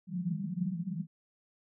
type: band-pass noise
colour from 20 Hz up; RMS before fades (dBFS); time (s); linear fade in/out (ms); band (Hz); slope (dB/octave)
pink; -35; 0.07-1.07; 50; 160 to 200; 96
effects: none

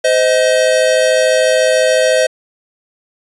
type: tone pair together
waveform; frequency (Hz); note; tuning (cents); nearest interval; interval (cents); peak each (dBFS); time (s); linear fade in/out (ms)
square; 516 / 629.9; C5 / D#5; -24 / +21; minor third; 345; -13; 0.04-2.27; 10
effects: resampled to 24000 Hz

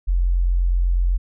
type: tone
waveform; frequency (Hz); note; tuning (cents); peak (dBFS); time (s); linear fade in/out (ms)
sine; 44.08; F1; +17; -15; 0.07-1.18; 20
effects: none

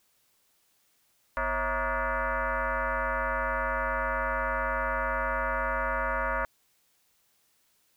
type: tone with frequency modulation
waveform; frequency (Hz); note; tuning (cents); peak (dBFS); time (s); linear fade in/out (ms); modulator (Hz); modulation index
sine; 246.9; B3; 0; -26; 1.37-6.45; 0; 297; 5.2
effects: white hiss -69 dBFS RMS until 7.96 s

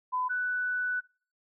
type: tone pair in turn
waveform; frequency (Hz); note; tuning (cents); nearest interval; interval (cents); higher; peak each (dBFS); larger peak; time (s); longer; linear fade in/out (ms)
sine; 1007 / 1488.5; B5 / F#6; +33 / +10; perfect fifth; 677; second; -27; neither; 0.12-0.29 / 0.29-1.01; second; 20
effects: noise-tail reverb RT60 0.4 s tail -23 dB re dry

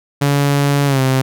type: tone with pitch glide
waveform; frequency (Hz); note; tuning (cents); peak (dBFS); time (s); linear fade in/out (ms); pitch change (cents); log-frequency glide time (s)
sawtooth; 142 to 131.73; C#3 to C3; +42 to +12; -8; 0.21-1.22; 10; -130; 0.86-1.01
effects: none

